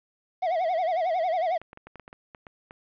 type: tone with vibrato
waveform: triangle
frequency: 691 Hz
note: F5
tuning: 19 cents flat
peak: -21 dBFS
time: 0.42-1.58 s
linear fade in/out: 10 ms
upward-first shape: sine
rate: 11 Hz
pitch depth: 150 cents each way
type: clicks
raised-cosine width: 0.5 ms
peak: -29 dBFS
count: 11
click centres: 1.616 / 1.731 / 1.774 / 1.87 / 1.957 / 1.997 / 2.079 / 2.129 / 2.348 / 2.468 / 2.709 s
effects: resampled to 11025 Hz + 9-bit